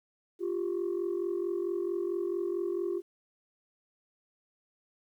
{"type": "tone pair together", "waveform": "sine", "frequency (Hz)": [349.2, 393.7], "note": ["F4", "G4"], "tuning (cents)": [0, 8], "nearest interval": "major second", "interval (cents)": 208, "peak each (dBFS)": [-30, -32], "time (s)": [0.39, 3.02], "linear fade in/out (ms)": 50, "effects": ["tanh soft clip ceiling -25 dBFS", "11-bit"]}